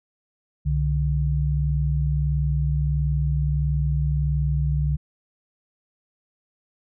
sine tone pair together, 65.32 / 146.83 Hz, C2 / D3, -2 / 0 cents, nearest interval octave + major second, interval 1402 cents, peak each -22 dBFS, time 0.65-4.97 s, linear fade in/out 20 ms, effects none

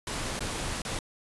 pink noise with dropouts, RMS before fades -33 dBFS, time 0.07-0.99 s, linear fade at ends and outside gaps 2 ms, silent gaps 0.393-0.406 / 0.819-0.85 s, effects resampled to 24000 Hz

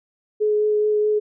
sine tone with vibrato, 423 Hz, G#4, 32 cents sharp, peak -16 dBFS, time 0.4-1.2 s, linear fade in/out 20 ms, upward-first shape sine, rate 4.7 Hz, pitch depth 10 cents each way, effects none

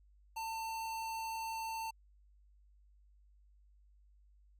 square tone, 897 Hz, A5, 33 cents sharp, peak -39 dBFS, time 0.36-1.91 s, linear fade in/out 10 ms, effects added 50 Hz sine -62 dBFS peak until 4.59 s

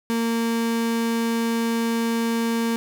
35% pulse tone, 230 Hz, A#3, 23 cents flat, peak -19 dBFS, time 0.1-2.76 s, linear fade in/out 0 ms, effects none

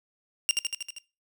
20% pulse tone with echo, 2794 Hz, F7, in tune, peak -15 dBFS, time 0.49-0.51 s, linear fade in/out 0 ms, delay 79 ms, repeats 6, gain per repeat -3 dB, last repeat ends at 0.984 s, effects noise-tail reverb RT60 0.3 s tail -21 dB re dry

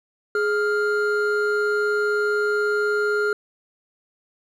triangle tone pair together, 418 / 1401 Hz, G#4 / F6, +11 / +5 cents, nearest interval octave + major sixth, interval 2094 cents, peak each -19 / -21 dBFS, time 0.35-3.33 s, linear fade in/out 2 ms, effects none

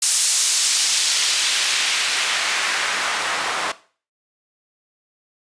white noise with band-pass filter sweep, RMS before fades -20 dBFS, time 0.02-3.72 s, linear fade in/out 5 ms, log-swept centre 7700 to 1000 Hz, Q 0.91, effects noise-tail reverb RT60 0.4 s tail -17 dB re dry + resampled to 22050 Hz

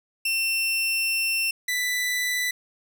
sawtooth tone pair in turn, 2700 / 1985.2 Hz, E7 / B6, +41 / +8 cents, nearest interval perfect fourth, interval 533 cents, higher first, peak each -19 / -20 dBFS, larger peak first, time 0.25-1.51 / 1.68-2.51 s, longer first, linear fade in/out 5 ms, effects none

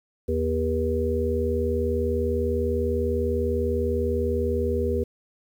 harmonic tone, 80 Hz, D#2, 49 cents sharp, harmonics 1 / 3 / 5 / 6, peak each -26 / -30 / -27 / -27 dBFS, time 0.28-5.04 s, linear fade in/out 10 ms, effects 9-bit

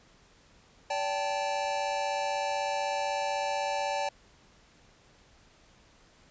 square chord, D suspended fourth, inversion none, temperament equal with one note detuned, 575.2 / 784 / 880 Hz, D5 / G5 / A5, -36 / 0 / 0 cents, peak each -34 dBFS, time 0.9-4.09 s, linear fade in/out 5 ms, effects pink hiss -60 dBFS RMS until 6.3 s + resampled to 16000 Hz

